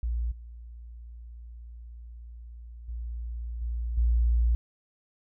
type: tone with level steps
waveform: sine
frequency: 58.3 Hz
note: A#1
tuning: 1 cent sharp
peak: -26 / -41 / -32 / -28 / -20 dBFS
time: 0.03-4.55 s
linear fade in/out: 0 ms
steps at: 0.31 / 2.88 / 3.61 / 3.97 s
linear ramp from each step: 10 ms
effects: none